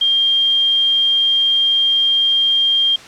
sine tone, 3202 Hz, G7, 36 cents sharp, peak -11 dBFS, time 0.01-2.96 s, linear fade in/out 5 ms, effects white hiss -37 dBFS RMS until 3.07 s + low-pass 5000 Hz 12 dB/octave

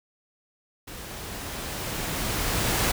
pink noise with level ramp, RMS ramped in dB -40 to -23 dBFS, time 0.87-2.92 s, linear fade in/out 10 ms, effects none

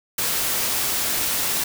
white noise, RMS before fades -23 dBFS, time 0.18-1.64 s, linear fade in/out 5 ms, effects none

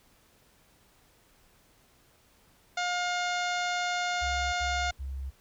harmonic tone, 712 Hz, F5, 33 cents sharp, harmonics 1 / 2 / 3 / 4 / 5 / 6 / 7 / 8 / 9 / 10, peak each -31 / -33 / -36 / -42 / -39 / -42 / -47 / -47 / -45 / -48 dBFS, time 2.77-4.91 s, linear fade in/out 5 ms
sine tone bursts, 67.2 Hz, C2, 47 cents sharp, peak -33 dBFS, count 3, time 4.21-5.308 s, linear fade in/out 20 ms, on 320 ms, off 69 ms
effects pink hiss -63 dBFS RMS until 5.4 s

